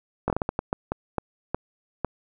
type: slowing click train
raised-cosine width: 1 ms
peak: -10 dBFS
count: 12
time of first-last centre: 0.28-2.047 s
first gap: 20 ms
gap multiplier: 1.38
effects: none